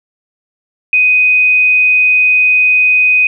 sine tone, 2500 Hz, D#7, 8 cents sharp, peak -6 dBFS, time 0.93-3.27 s, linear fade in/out 2 ms, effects none

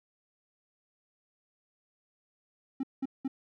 triangle tone bursts, 267.3 Hz, C4, 37 cents sharp, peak -27 dBFS, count 3, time 2.8-3.279 s, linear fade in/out 5 ms, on 33 ms, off 190 ms, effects none

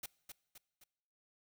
white noise with echo, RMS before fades -43 dBFS, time 0.03-0.06 s, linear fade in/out 5 ms, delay 260 ms, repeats 3, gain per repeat -6 dB, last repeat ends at 0.84 s, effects noise-tail reverb RT60 1.0 s tail -23 dB re dry

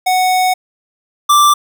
square tone pair in turn, 740 / 1174.7 Hz, F#5 / D6, 0 / 0 cents, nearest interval minor sixth, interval 800 cents, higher second, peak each -11 / -7 dBFS, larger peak second, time 0.06-0.54 / 1.29-1.54 s, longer first, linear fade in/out 10 ms, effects none

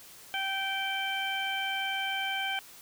harmonic tone, 778 Hz, G5, 13 cents flat, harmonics 1 / 2 / 3 / 4, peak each -35 / -35 / -35 / -35 dBFS, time 0.34-2.59 s, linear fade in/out 0 ms, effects white hiss -51 dBFS RMS until 2.81 s

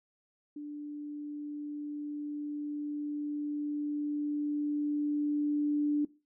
sine tone with level ramp, 294.4 Hz, D4, 4 cents sharp, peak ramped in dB -38 to -25 dBFS, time 0.56-6.05 s, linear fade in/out 5 ms, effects noise-tail reverb RT60 0.3 s tail -20 dB re dry

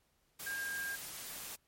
sine tone in noise, 1611 Hz, G6, 47 cents sharp, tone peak -37 dBFS, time 0.46-0.96 s, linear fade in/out 10 ms, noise white, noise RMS -45 dBFS, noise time 0.39-1.56 s, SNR +5 dB, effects pink hiss -75 dBFS RMS until 1.67 s + MP3 64 kbps

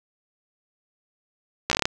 slowing click train, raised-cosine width 0.2 ms, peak -3 dBFS, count 8, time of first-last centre 1.7-1.855 s, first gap 14 ms, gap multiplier 1.15, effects none

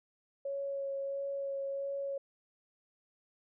sine tone with vibrato, 553 Hz, C#5, 4 cents flat, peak -34 dBFS, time 0.45-2.18 s, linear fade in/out 5 ms, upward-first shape sine, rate 1.5 Hz, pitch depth 11 cents each way, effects none

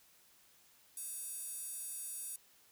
square tone with high-pass filter, 519 Hz, C5, 14 cents flat, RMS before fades -44 dBFS, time 0.97-2.36 s, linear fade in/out 2 ms, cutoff 9700 Hz, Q 3.5, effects white hiss -66 dBFS RMS until 2.71 s

